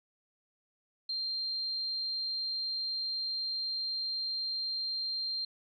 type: tone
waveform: sine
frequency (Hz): 4176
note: C8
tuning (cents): -4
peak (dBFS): -32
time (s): 1.09-5.45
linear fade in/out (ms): 5
effects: none